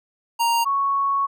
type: tone pair in turn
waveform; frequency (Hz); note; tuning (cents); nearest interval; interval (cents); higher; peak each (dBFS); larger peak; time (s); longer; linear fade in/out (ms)
square / sine; 932.3 / 1108.7; A#5 / C#6; 0 / 0; minor third; 300; second; -18; neither; 0.39-0.65 / 0.65-1.27; second; 20
effects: none